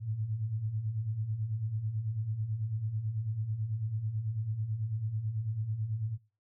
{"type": "beating tone pair", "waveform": "sine", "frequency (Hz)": [102.6, 111.7], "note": ["G#2", "A2"], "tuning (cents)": [-21, 27], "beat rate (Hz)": 9.1, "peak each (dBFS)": [-39, -32], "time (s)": [0, 6.18], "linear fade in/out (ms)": 50, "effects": ["noise-tail reverb RT60 0.3 s tail -20 dB re dry"]}